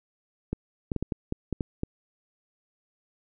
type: clicks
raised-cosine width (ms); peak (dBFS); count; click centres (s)
3; -15; 9; 0.53 / 0.918 / 0.963 / 1.026 / 1.122 / 1.324 / 1.527 / 1.608 / 1.834
effects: none